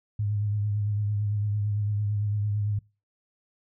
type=tone with vibrato; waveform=sine; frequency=103.83 Hz; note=G#2; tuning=in tune; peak=-24 dBFS; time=0.19-2.79 s; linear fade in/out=5 ms; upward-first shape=triangle; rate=8.9 Hz; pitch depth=44 cents each way; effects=noise-tail reverb RT60 0.3 s tail -24 dB re dry